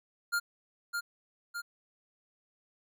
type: tone with echo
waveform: square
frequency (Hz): 1405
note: F6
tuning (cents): +10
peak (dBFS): -28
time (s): 0.32-0.4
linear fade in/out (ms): 20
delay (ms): 610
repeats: 2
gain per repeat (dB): -4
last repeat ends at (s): 1.62
effects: none